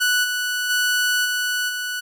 sawtooth tone with level steps, 1480 Hz, F#6, in tune, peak -13 / -18 / -14 / -17 / -21 dBFS, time 0-2.01 s, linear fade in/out 20 ms, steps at 0.23 / 0.69 / 1.24 / 1.68 s, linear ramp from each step 20 ms, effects none

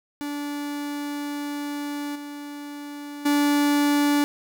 45% pulse tone with level steps, 290 Hz, D4, 22 cents flat, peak -28 / -34 / -18 dBFS, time 0.21-4.24 s, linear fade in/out 0 ms, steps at 2.15 / 3.25 s, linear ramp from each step 10 ms, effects none

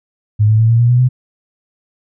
sine tone with pitch steps, 105.8 / 109.03 / 112.35 / 115.78 / 119.31 / 122.94 / 126.69 Hz, G#2 / A2 / A2 / A#2 / A#2 / B2 / B2, +33 / -15 / +37 / -11 / +41 / -7 / +45 cents, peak -7 dBFS, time 0.39-1.09 s, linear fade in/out 20 ms, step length 100 ms, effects none

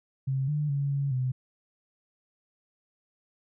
sine tone with pitch steps, 134 / 149 / 140.7 / 139.9 / 128.3 Hz, C3 / D3 / C#3 / C#3 / C3, +42 / +25 / +26 / +16 / -34 cents, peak -25 dBFS, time 0.27-1.32 s, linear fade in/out 10 ms, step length 210 ms, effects none

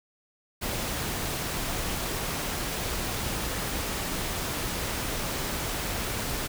pink noise, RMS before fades -31 dBFS, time 0.61-6.48 s, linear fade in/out 20 ms, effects none

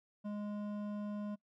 triangle tone with hard clipping, 207.3 Hz, G#3, 3 cents flat, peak -40 dBFS, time 0.24-1.36 s, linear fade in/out 20 ms, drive 14 dB, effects noise-tail reverb RT60 0.1 s tail -24 dB re dry

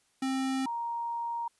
square / sine tone pair in turn, 264.8 / 936 Hz, C4 / A#5, +21 / +7 cents, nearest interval octave + minor seventh, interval 2186 cents, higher second, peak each -29 / -31 dBFS, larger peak first, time 0.22-0.66 / 0.66-1.48 s, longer second, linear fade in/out 5 ms, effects white hiss -70 dBFS RMS until 1.59 s + resampled to 24000 Hz

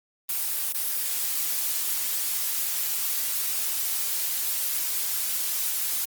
blue noise with dropouts, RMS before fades -27 dBFS, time 0.29-6.05 s, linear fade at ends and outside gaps 2 ms, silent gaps 0.724-0.745 s, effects Opus 24 kbps

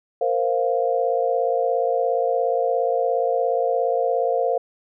sine chord, Bb suspended second, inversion none, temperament equal, 466.2 / 523.3 / 698.5 Hz, Bb4 / C5 / F5, 0 / 0 / 0 cents, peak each -23 / -22 / -23 dBFS, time 0.21-4.58 s, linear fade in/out 5 ms, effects none

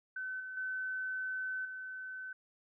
sine tone with level steps, 1520 Hz, F#6, 46 cents sharp, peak -37 / -41 / -35 / -41 dBFS, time 0.16-2.33 s, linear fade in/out 5 ms, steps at 0.4 / 0.57 / 1.65 s, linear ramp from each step 2 ms, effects none

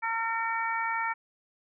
harmonic tone, 455.1 Hz, A#4, 42 cents flat, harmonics 2 / 3 / 4 / 5, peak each -31 / -33 / -34 / -35 dBFS, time 0.02-1.14 s, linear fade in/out 20 ms, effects none

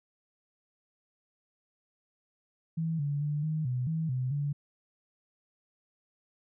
sine tone with pitch steps, 162.7 / 143.9 / 147.9 / 156.1 / 125.6 / 160.9 / 127.9 / 144 Hz, E3 / D3 / D3 / D#3 / B2 / E3 / C3 / D3, -22 / -35 / +13 / +6 / +30 / -42 / -39 / -34 cents, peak -28 dBFS, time 2.77-4.53 s, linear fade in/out 10 ms, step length 220 ms, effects none

